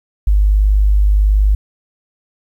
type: tone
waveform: sine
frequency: 50.7 Hz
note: G#1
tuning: 41 cents flat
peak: -8 dBFS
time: 0.27-1.55 s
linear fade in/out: 5 ms
effects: 8-bit